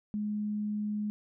sine tone, 209.7 Hz, G#3, 17 cents sharp, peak -30 dBFS, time 0.14-1.1 s, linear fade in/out 0 ms, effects none

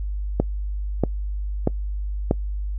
click train, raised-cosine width 2 ms, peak -4 dBFS, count 4, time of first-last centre 0.4-2.311 s, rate 1.57 Hz, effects noise-tail reverb RT60 0.1 s tail -24 dB re dry + added 50 Hz sine -24 dBFS peak until 2.78 s

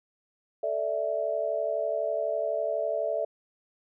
sine chord, A suspended fourth, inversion none, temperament equal, 440 / 587.3 / 659.3 Hz, A4 / D5 / E5, 0 / 0 / 0 cents, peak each -34 / -30 / -29 dBFS, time 0.63-3.25 s, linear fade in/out 5 ms, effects none

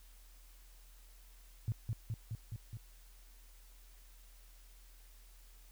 sine tone with echo, 111.8 Hz, A2, 28 cents sharp, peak -31 dBFS, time 1.68-1.72 s, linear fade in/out 0 ms, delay 210 ms, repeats 5, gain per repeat -2 dB, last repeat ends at 2.77 s, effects added 41 Hz sine -56 dBFS peak until 5.71 s + white hiss -65 dBFS RMS until 5.71 s

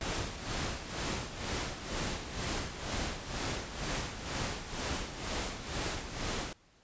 pink noise with tremolo, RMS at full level -34 dBFS, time 0.01-6.53 s, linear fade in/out 2 ms, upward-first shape sine, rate 2.1 Hz, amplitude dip 65%, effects pink hiss -65 dBFS RMS until 6.83 s + resampled to 16000 Hz

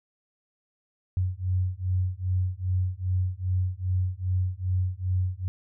sine beating tone pair, 90.9 / 93.4 Hz, F#2 / F#2, -30 / +17 cents, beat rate 2.5 Hz, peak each -27 dBFS, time 1.17-5.48 s, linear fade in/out 0 ms, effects none

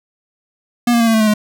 square tone with pitch steps, 240 / 234.9 / 230 / 225.1 / 220.3 / 215.7 / 211.1 Hz, B3 / A#3 / A#3 / A3 / A3 / A3 / G#3, -49 / +13 / -23 / +40 / +2 / -34 / +29 cents, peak -11 dBFS, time 0.87-1.339 s, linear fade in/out 5 ms, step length 67 ms, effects none

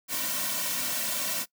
white noise with comb filter, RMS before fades -30 dBFS, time 0.08-1.46 s, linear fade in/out 50 ms, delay 2.4 ms, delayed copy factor -0.8, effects noise-tail reverb RT60 0.1 s tail -21 dB re dry + high-pass 150 Hz 12 dB/octave

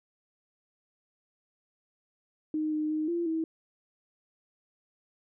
sine tone with pitch steps, 309 / 306.2 / 309.5 / 342.3 / 322.4 Hz, D#4 / D#4 / D#4 / F4 / E4, -12 / -28 / -9 / -35 / -38 cents, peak -27 dBFS, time 2.54-3.44 s, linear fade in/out 2 ms, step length 180 ms, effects none

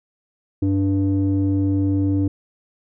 square tone with low-pass filter, 97.4 Hz, G2, 11 cents flat, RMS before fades -19 dBFS, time 0.62-2.28 s, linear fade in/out 5 ms, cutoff 340 Hz, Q 9.6, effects none

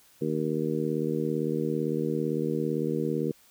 harmonic tone, 77.78 Hz, D#2, in tune, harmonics 2 / 3 / 4 / 5 / 6, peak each -32 / -32 / -32 / -32 / -32 dBFS, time 0.21-3.32 s, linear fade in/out 10 ms, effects white hiss -59 dBFS RMS until 3.5 s

